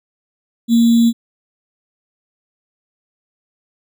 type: tone with sample-and-hold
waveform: sine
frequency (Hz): 232.2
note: A#3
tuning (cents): -7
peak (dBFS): -8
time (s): 0.68-1.13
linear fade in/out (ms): 50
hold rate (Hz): 3675
effects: none